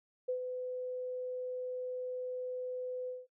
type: tone with ADSR envelope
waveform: sine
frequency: 504 Hz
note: B4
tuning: 35 cents sharp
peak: -30 dBFS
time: 0.28-3.27 s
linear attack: 11 ms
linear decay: 96 ms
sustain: -6 dB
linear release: 190 ms
effects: noise-tail reverb RT60 0.1 s tail -19 dB re dry